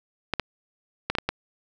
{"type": "clicks", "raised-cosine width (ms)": 0.3, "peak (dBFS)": -8, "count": 6, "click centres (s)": [0.337, 0.397, 1.1, 1.152, 1.185, 1.29], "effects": []}